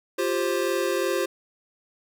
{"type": "chord", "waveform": "square", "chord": "F suspended second", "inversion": "none", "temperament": "equal with one note detuned", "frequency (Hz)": [349.2, 392, 527.5], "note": ["F4", "G4", "C5"], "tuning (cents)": [0, 0, 14], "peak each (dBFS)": -28, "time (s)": [0.18, 1.26], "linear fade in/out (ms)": 10, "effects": []}